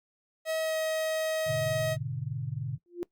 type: tone with pitch glide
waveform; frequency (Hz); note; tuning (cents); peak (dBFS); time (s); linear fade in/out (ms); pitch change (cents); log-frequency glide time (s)
45% pulse; 639 to 634.2; D#5 to D#5; +46 to +33; -28; 0.45-1.97; 50; -13; 0.6-0.76
type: chord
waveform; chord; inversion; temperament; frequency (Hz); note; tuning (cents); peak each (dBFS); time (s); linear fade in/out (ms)
sine; G# diminished; none; equal; 103.83 / 123.47 / 146.83; G#2 / B2 / D3; 0 / 0 / 0; -39 / -35 / -35; 1.46-2.78; 20
type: tone with exponential growth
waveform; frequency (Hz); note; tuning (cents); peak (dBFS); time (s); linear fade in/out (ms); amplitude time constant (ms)
sine; 349.2; F4; 0; -26; 2.86-3.03; 0; 35
effects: noise-tail reverb RT60 0.1 s tail -21 dB re dry + Opus 48 kbps